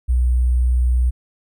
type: tone with sample-and-hold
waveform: sine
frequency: 61.74 Hz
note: B1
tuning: in tune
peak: -13 dBFS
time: 0.08-1.11 s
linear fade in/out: 20 ms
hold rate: 8820 Hz
effects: none